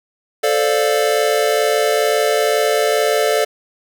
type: chord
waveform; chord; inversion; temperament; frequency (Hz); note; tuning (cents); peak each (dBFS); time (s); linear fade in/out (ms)
square; D minor seventh; second; equal with one note detuned; 440 / 525.1 / 587.3 / 698.5; A4 / C5 / D5 / F5; 0 / +6 / 0 / 0; -18 / -24 / -19 / -22; 0.43-3.45; 10
effects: none